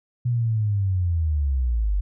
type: linear sweep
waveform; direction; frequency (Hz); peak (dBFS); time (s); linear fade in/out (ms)
sine; down; 123.47 to 46.25; -19; 0.25-2.01; 10
effects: none